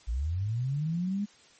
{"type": "linear sweep", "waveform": "sine", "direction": "up", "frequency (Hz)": [51.91, 209.6], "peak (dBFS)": -27, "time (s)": [0.07, 1.26], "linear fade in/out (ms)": 20, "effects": ["white hiss -58 dBFS RMS until 1.59 s", "MP3 32 kbps"]}